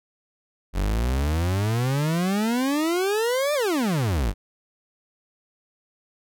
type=exponential two-way sweep; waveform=40% pulse; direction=up then down; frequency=44.96 to 607 to 44.96 Hz; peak=-20 dBFS; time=0.73-4.34 s; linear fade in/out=50 ms; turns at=3.54 s; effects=none